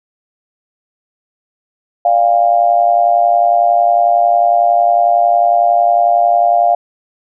sine tone with amplitude modulation, 698.5 Hz, F5, in tune, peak -4 dBFS, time 2.05-6.75 s, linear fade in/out 5 ms, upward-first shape sine, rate 111 Hz, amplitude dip 80%, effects none

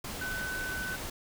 sine tone in noise, 1510 Hz, F#6, 35 cents sharp, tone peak -34 dBFS, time 0.21-0.96 s, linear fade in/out 5 ms, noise pink, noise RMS -39 dBFS, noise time 0.04-1.1 s, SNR +2 dB, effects none

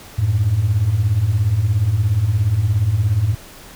sine beating tone pair, 91.4 / 108.4 Hz, F#2 / A2, -21 / -25 cents, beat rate 17 Hz, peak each -18 / -14 dBFS, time 0.18-3.35 s, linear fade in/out 10 ms, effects tanh soft clip ceiling -8 dBFS + pink hiss -40 dBFS RMS until 3.75 s

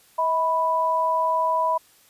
sine tone pair together, 641.4 / 987.8 Hz, E5 / B5, -48 / 0 cents, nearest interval perfect fifth, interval 748 cents, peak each -25 / -20 dBFS, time 0.18-1.78 s, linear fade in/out 10 ms, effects white hiss -56 dBFS RMS until 2.09 s + resampled to 32000 Hz

